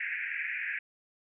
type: band-pass noise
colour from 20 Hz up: pink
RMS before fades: -35 dBFS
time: 0-0.79 s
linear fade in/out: 5 ms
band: 1600 to 2500 Hz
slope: 96 dB/octave
effects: none